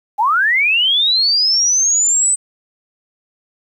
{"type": "linear sweep", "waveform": "sine", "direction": "up", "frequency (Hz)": [784, 8140], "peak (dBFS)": -11, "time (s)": [0.18, 2.36], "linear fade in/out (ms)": 20, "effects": ["8-bit"]}